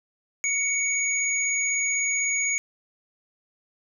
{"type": "tone pair together", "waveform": "sine", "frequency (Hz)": [2238, 6722], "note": ["C#7", "G#8"], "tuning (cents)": [16, 20], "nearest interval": "octave + perfect fifth", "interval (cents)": 1904, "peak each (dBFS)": -25, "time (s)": [0.44, 2.58], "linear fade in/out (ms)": 0, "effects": []}